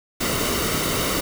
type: noise with comb filter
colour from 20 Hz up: pink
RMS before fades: -23 dBFS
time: 0.2-1.21 s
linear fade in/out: 10 ms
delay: 1.2 ms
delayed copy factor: -0.55
effects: none